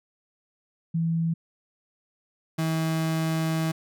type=tone pair in turn; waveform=sine / 35% pulse; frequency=165 / 160.95 Hz; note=E3 / E3; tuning=+2 / -41 cents; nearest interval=unison; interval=43 cents; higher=first; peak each=-22 / -22 dBFS; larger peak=neither; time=0.94-1.34 / 2.58-3.72 s; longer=second; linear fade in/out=10 ms; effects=none